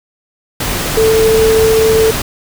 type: tone in noise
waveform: sine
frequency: 443.1 Hz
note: A4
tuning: 12 cents sharp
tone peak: -7 dBFS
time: 0.97-2.11 s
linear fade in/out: 5 ms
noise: pink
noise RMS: -17 dBFS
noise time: 0.6-2.22 s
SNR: +7 dB
effects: none